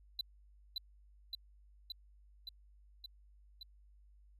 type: tone with echo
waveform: triangle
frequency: 4000 Hz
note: B7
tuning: 21 cents sharp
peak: -33 dBFS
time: 0.19-0.21 s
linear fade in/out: 2 ms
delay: 570 ms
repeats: 6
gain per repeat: -2 dB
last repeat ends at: 3.63 s
effects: added 50 Hz sine -60 dBFS peak until 4.39 s + resampled to 32000 Hz